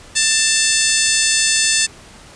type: harmonic tone with a mistuned harmonic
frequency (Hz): 888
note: A5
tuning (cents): +16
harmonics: 2 / 3 / 4 / 5 / 6 / 7 / 8 / 9 / 10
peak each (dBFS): -22 / -22 / -22 / -22 / -22 / -22 / -22 / -22 / -22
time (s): 0.15-1.87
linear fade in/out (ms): 20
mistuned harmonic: 6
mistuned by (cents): -46
effects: pink hiss -41 dBFS RMS until 2.35 s + resampled to 22050 Hz